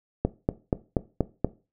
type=click train; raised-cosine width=2 ms; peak=-8 dBFS; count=6; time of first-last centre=0.25-1.446 s; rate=4.18 Hz; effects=noise-tail reverb RT60 0.3 s tail -17 dB re dry